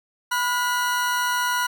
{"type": "tone pair together", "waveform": "40% pulse", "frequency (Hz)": [987.8, 1441.9], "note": ["B5", "F#6"], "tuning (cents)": [0, -45], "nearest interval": "perfect fifth", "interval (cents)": 655, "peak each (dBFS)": [-23, -23], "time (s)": [0.31, 1.67], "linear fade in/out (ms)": 10, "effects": []}